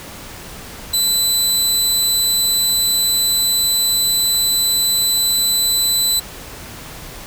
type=tone; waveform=20% pulse; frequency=4000 Hz; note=B7; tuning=21 cents sharp; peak=-8 dBFS; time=0.93-6.2 s; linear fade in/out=10 ms; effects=pink hiss -34 dBFS RMS until 7.26 s